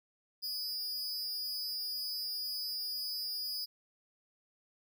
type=tone with amplitude modulation; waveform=45% pulse; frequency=4949 Hz; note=D#8; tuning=10 cents flat; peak=-31 dBFS; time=0.42-3.66 s; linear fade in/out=20 ms; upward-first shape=sine; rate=230 Hz; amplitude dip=90%; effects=none